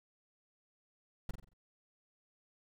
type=noise with echo; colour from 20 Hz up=brown; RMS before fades=-34 dBFS; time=1.29-1.31 s; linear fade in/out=5 ms; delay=45 ms; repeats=5; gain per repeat=-7 dB; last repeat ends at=1.535 s; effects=none